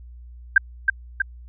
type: tone with echo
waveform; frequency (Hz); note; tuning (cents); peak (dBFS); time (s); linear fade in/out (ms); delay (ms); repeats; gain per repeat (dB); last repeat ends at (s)
sine; 1586; G6; +20; -8; 0.56-0.58; 5; 320; 2; -4; 1.22
effects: added 60 Hz sine -39 dBFS peak until 1.48 s